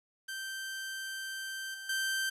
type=tone with level steps; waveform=sawtooth; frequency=1561 Hz; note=G6; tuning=8 cents flat; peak=-34 / -39 / -27 dBFS; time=0.28-2.3 s; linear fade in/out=10 ms; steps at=1.74 / 1.89 s; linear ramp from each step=5 ms; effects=resampled to 32000 Hz + 10-bit